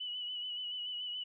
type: tone with vibrato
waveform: sine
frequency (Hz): 2960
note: F#7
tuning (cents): 0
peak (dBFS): -37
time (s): 0-1.24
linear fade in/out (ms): 10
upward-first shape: sine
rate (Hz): 7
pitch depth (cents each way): 34
effects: none